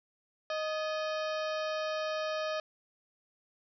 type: harmonic tone with a mistuned harmonic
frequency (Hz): 622.3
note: D#5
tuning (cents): 0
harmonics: 1 / 2 / 3 / 4 / 5 / 6 / 7 / 8 / 9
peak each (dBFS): -33 / -39 / -43 / -45 / -47 / -49 / -50 / -51 / -52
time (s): 0.5-2.6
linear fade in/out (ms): 2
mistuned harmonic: 3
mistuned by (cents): -150
effects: none